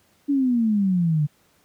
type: exponential sweep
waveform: sine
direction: down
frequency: 290 to 144.7 Hz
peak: -17 dBFS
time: 0.28-1.27 s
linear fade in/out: 20 ms
effects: pink hiss -61 dBFS RMS until 1.64 s + high-pass 80 Hz 12 dB/octave

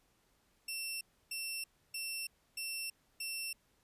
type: tone bursts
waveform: 15% pulse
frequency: 2700 Hz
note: E7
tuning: 41 cents sharp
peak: -31 dBFS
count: 5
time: 0.68-3.53 s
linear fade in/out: 5 ms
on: 330 ms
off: 300 ms
effects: pink hiss -73 dBFS RMS until 3.83 s + resampled to 32000 Hz

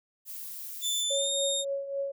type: noise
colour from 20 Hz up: violet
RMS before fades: -40 dBFS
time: 0.25-1.05 s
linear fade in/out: 50 ms
type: tone with pitch glide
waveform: 25% pulse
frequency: 3520 to 3684 Hz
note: A7 to A#7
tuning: 0 to -21 cents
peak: -23 dBFS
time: 0.81-1.65 s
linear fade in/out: 50 ms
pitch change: +79 cents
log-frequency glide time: 1.09-1.31 s
type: tone with tremolo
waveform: sine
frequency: 554.4 Hz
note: C#5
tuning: in tune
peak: -27 dBFS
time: 1.1-2.12 s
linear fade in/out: 10 ms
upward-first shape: triangle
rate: 3.6 Hz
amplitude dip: 70%
effects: none

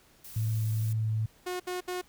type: noise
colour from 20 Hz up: blue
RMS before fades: -46 dBFS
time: 0.24-0.93 s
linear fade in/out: 5 ms
type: tone with vibrato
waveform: sine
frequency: 110 Hz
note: A2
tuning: in tune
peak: -26 dBFS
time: 0.36-1.26 s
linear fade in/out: 5 ms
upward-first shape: sine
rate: 2.3 Hz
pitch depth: 8 cents each way
type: tone bursts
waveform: sawtooth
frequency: 361.9 Hz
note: F#4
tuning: 38 cents flat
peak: -28 dBFS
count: 3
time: 1.46-2.016 s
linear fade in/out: 10 ms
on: 140 ms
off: 68 ms
effects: pink hiss -61 dBFS RMS until 2.08 s

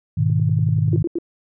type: chord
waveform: sine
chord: G# minor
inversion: none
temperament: equal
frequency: 103.83 / 123.47 / 155.56 Hz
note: G#2 / B2 / D#3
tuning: 0 / 0 / 0 cents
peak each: -19 / -21 / -19 dBFS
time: 0.17-1.03 s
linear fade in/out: 10 ms
type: click train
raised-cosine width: 3 ms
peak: -25 dBFS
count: 8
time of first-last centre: 0.3-0.98 s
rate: 10.3 Hz
type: tone bursts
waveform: sine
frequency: 340 Hz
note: F4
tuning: 46 cents flat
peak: -19 dBFS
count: 3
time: 0.93-1.186 s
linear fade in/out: 2 ms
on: 32 ms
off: 80 ms
effects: none

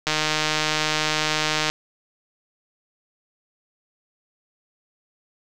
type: click train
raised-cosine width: 0.2 ms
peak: -4 dBFS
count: 252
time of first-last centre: 0.07-1.7 s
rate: 154 Hz
effects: none

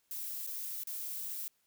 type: noise with dropouts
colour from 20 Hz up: violet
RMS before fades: -40 dBFS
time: 0.11-1.48 s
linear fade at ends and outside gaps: 0 ms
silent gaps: 0.466-0.473 / 0.835-0.872 s
effects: white hiss -75 dBFS RMS until 1.66 s

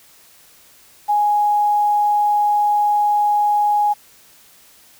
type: tone with quantisation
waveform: sine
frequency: 830.6 Hz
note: G#5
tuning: in tune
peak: -13 dBFS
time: 1.08-3.94 s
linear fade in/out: 20 ms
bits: 7
effects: white hiss -49 dBFS RMS until 4.99 s

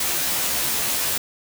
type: noise with comb filter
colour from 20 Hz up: white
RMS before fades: -23 dBFS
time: 0-1.18 s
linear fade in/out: 5 ms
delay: 14 ms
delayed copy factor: +0.75
effects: none

